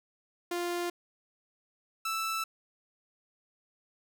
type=tone pair in turn; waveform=sawtooth; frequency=349.2 / 1320.7 Hz; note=F4 / E6; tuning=0 / +3 cents; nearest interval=octave + major seventh; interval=2303 cents; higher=second; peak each=-27 dBFS; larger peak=neither; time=0.51-0.9 / 2.05-2.44 s; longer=neither; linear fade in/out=5 ms; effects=none